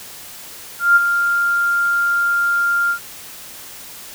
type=tone with ADSR envelope; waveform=sine; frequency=1396.9 Hz; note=F6; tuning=in tune; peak=-6 dBFS; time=0.79-2.99 s; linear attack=170 ms; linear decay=25 ms; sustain=-8 dB; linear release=87 ms; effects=white hiss -36 dBFS RMS until 4.14 s